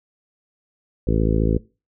harmonic tone, 54.5 Hz, A1, 16 cents flat, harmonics 1 / 2 / 3 / 4 / 5 / 6 / 7 / 8 / 9, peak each -20 / -23 / -25 / -26 / -27 / -28 / -28 / -29 / -30 dBFS, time 1.07-1.58 s, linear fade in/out 5 ms, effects noise-tail reverb RT60 0.3 s tail -22 dB re dry

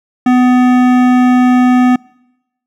sine tone with hard clipping, 250.2 Hz, B3, 23 cents sharp, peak -8 dBFS, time 0.26-1.96 s, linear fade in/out 5 ms, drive 15 dB, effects noise-tail reverb RT60 0.9 s tail -26 dB re dry

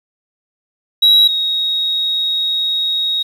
sine tone pair in turn, 3864 / 3771 Hz, B7 / A#7, -39 / +19 cents, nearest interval unison, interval 42 cents, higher first, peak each -4 / -14 dBFS, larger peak first, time 1.02-1.28 / 1.28-3.23 s, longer second, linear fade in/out 10 ms, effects tanh soft clip ceiling -5 dBFS + 7-bit

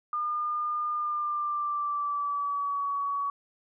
sine tone with pitch glide, 1210 to 1129 Hz, D#6 to C#6, -49 to +31 cents, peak -27 dBFS, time 0.13-3.3 s, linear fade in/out 2 ms, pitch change -120 cents, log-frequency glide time 0.92-2.86 s, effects none

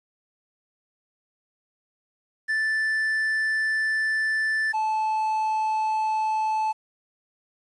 triangle tone pair in turn, 1760 / 870.4 Hz, A6 / A5, 0 / -19 cents, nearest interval octave, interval 1219 cents, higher first, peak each -20 / -20 dBFS, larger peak neither, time 2.48-4.73 / 4.73-6.73 s, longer first, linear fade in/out 20 ms, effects resampled to 22050 Hz + 9-bit

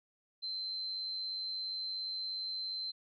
sine tone with amplitude modulation, 4096 Hz, C8, 38 cents flat, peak -35 dBFS, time 0.42-2.92 s, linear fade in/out 20 ms, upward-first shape sine, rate 97.1 Hz, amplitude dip 25%, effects none

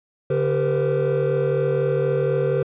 triangle tone cluster, 142.6 / 392.8 / 465.9 / 510 Hz, C#3 / G4 / A#4 / C5, +49 / +4 / -1 / -44 cents, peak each -21 dBFS, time 0.3-2.63 s, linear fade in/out 5 ms, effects tanh soft clip ceiling -11 dBFS + resampled to 8000 Hz

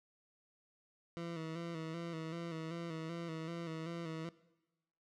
20% pulse tone with vibrato, 164.8 Hz, E3, in tune, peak -36 dBFS, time 1.17-4.29 s, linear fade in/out 0 ms, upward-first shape square, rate 2.6 Hz, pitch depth 45 cents each way, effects noise-tail reverb RT60 1.0 s tail -19 dB re dry + low-pass 5000 Hz 12 dB/octave

